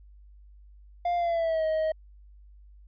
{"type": "tone with pitch glide", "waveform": "triangle", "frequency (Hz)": [700, 630.9], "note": ["F5", "D#5"], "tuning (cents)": [4, 24], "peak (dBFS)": -22, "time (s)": [1.05, 1.92], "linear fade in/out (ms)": 5, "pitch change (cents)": -180, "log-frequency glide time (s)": [1.16, 1.65], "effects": ["added 50 Hz sine -49 dBFS peak until 2.87 s", "resampled to 11025 Hz"]}